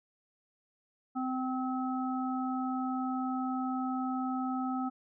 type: harmonic tone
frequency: 258 Hz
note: C4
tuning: 24 cents flat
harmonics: 1 / 3 / 5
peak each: -32 / -37 / -39 dBFS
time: 1.15-4.9 s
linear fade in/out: 20 ms
effects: none